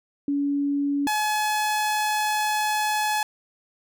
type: tone pair in turn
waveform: sine / sawtooth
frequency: 283.8 / 850.4 Hz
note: C#4 / G#5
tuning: +41 / +41 cents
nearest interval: octave + perfect fifth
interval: 1900 cents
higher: second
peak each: -21 / -18 dBFS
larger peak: second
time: 0.28-1.07 / 1.07-3.23 s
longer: second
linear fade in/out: 2 ms
effects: none